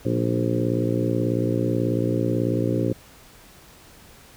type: harmonic tone with a mistuned harmonic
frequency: 58.27 Hz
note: A#1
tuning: in tune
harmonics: 2 / 3 / 4 / 5 / 6 / 7 / 8 / 9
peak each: -25 / -30 / -30 / -26 / -28 / -30 / -34 / -30 dBFS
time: 0.05-2.93 s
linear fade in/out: 5 ms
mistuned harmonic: 3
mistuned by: +45 cents
effects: pink hiss -49 dBFS RMS until 4.36 s